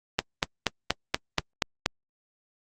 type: click train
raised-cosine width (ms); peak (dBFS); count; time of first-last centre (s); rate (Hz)
0.2; -4; 8; 0.19-1.861; 4.19
effects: Opus 32 kbps